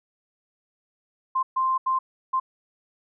sine tone bursts at uneven times, 1046.5 Hz, C6, in tune, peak -20 dBFS, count 4, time 1.35-1.43 / 1.56-1.78 / 1.86-1.99 / 2.33-2.4 s, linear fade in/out 10 ms, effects none

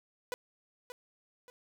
sawtooth tone with echo, 493.9 Hz, B4, in tune, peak -30 dBFS, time 0.32-0.34 s, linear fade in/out 0 ms, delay 580 ms, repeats 2, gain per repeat -9 dB, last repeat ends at 1.5 s, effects 12-bit

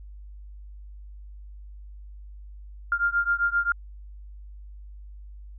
sine beating tone pair, 1396.9 / 1404.5 Hz, F6 / F6, 0 / +9 cents, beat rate 7.6 Hz, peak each -24 / -25 dBFS, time 2.92-3.72 s, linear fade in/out 2 ms, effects added 50 Hz sine -40 dBFS peak until 5.58 s

